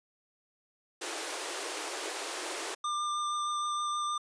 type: high-pass noise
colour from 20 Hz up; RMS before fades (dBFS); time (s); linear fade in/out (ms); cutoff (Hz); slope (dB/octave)
pink; -37; 1.01-2.75; 10; 310; 96
type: tone with vibrato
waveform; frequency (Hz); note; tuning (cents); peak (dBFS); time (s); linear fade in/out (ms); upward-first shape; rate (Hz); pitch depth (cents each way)
square; 1196; D6; +31; -31; 2.84-4.18; 5; triangle; 6.4; 14
effects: resampled to 22050 Hz